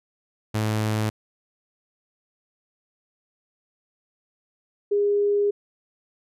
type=tone pair in turn; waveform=sawtooth / sine; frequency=108.2 / 408.5 Hz; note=A2 / G#4; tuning=-29 / -29 cents; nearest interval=octave + major seventh; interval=2300 cents; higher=second; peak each=-18 dBFS; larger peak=neither; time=0.54-1.1 / 4.91-5.51 s; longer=second; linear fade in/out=10 ms; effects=resampled to 32000 Hz